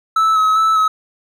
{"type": "tone with vibrato", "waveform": "triangle", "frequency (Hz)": 1296, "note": "E6", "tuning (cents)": -30, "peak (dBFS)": -9, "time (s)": [0.16, 0.88], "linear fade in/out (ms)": 5, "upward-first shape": "square", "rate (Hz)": 2.5, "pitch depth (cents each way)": 20, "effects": []}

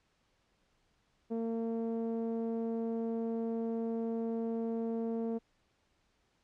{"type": "tone with low-pass filter", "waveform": "sawtooth", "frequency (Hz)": 227.9, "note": "A#3", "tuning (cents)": -39, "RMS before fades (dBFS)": -35, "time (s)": [1.3, 5.39], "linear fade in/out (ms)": 20, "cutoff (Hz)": 500, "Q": 1.7, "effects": ["pink hiss -74 dBFS RMS until 6.43 s", "low-pass 6000 Hz 12 dB/octave"]}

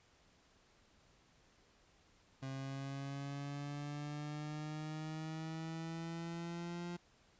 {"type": "exponential sweep", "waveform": "30% pulse", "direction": "up", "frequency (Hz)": [133.5, 174.8], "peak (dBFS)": -39, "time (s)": [2.42, 6.97], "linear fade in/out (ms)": 10, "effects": ["pink hiss -69 dBFS RMS until 7.39 s", "resampled to 16000 Hz"]}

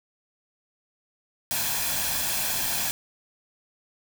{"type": "noise with comb filter", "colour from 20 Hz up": "white", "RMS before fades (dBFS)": -27, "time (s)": [1.51, 2.91], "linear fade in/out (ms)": 0, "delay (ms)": 1.2, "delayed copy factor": 0.55, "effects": []}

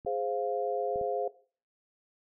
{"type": "clicks", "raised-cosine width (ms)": 3, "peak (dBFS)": -33, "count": 3, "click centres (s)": [0.049, 0.959, 1.013]}
{"type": "chord", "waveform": "sine", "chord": "F minor", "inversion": "first", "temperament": "equal", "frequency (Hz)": [415.3, 523.3, 698.5], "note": ["Ab4", "C5", "F5"], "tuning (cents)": [0, 0, 0], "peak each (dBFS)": -33, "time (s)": [0.06, 1.28], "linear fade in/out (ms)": 5}
{"effects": ["noise-tail reverb RT60 0.4 s tail -17 dB re dry"]}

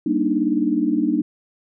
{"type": "chord", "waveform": "sine", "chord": "Eb major seventh", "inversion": "first", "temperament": "just", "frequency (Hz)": [194.45, 233.3, 291.7, 311.1], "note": ["G3", "Bb3", "D4", "Eb4"], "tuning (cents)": [-14, 2, -12, 0], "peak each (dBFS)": [-27, -23, -21, -21], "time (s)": [0.06, 1.22], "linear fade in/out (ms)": 5, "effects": []}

